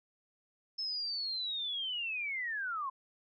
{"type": "linear sweep", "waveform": "sine", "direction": "down", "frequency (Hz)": [5270, 1025], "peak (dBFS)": -34, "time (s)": [0.78, 2.9], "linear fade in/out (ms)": 10, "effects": []}